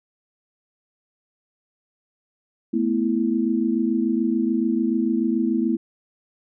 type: chord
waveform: sine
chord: A suspended second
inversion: none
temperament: equal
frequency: 220 / 246.9 / 329.6 Hz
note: A3 / B3 / E4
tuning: 0 / 0 / 0 cents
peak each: -23 dBFS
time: 2.73-5.77 s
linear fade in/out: 10 ms
effects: none